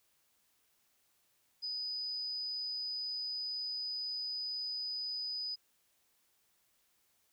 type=tone; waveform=sine; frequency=4981 Hz; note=D#8; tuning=1 cent sharp; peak=-36 dBFS; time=1.62-5.56 s; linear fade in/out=20 ms; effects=white hiss -74 dBFS RMS until 7.32 s